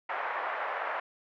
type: band-pass noise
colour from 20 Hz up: pink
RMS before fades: -34 dBFS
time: 0.09-1 s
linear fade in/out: 5 ms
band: 640 to 1900 Hz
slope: 24 dB/octave
effects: none